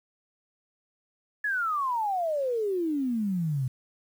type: exponential sweep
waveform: sine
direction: down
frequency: 1731 to 124.3 Hz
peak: -25 dBFS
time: 1.44-3.68 s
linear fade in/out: 5 ms
effects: 9-bit